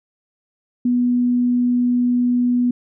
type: tone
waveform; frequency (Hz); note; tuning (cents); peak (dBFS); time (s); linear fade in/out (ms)
sine; 245.1; B3; -13; -14; 0.85-2.71; 5
effects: none